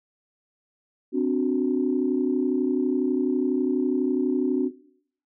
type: tone cluster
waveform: sine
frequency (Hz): 259.2 / 291.3 / 369.3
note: C4 / D4 / F#4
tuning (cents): -16 / -14 / -3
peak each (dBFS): -24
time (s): 1.12-4.71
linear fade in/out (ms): 50
effects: noise-tail reverb RT60 0.6 s tail -17 dB re dry + tanh soft clip ceiling -11 dBFS